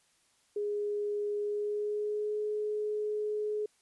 sine tone with pitch glide, 413.7 to 422.6 Hz, G#4 to G#4, -7 to +30 cents, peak -30 dBFS, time 0.56-3.66 s, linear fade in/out 5 ms, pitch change +37 cents, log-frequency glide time 1.4-2.4 s, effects white hiss -69 dBFS RMS until 3.81 s + resampled to 24000 Hz

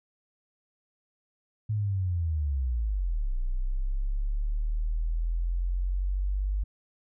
sine linear two-way sweep, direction down then up, 109.3 to 30.1 to 50.1 Hz, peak -25 dBFS, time 1.69-6.64 s, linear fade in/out 10 ms, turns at 3.35 s, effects none

